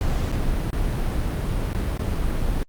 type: noise with dropouts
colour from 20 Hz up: brown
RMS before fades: -23 dBFS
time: 0.01-2.63 s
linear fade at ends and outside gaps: 0 ms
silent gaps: 0.316-0.325 / 0.704-0.731 / 1.731-1.749 / 1.975-1.993 s
effects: Opus 48 kbps